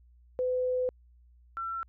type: tone pair in turn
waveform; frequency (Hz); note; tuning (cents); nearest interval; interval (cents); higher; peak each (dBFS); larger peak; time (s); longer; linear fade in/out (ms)
sine; 505 / 1348.2; B4 / E6; +39 / +39; octave + perfect fourth; 1700; second; -26 / -32; first; 0.39-0.89 / 1.57-1.83; first; 0
effects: added 60 Hz sine -56 dBFS peak until 1.88 s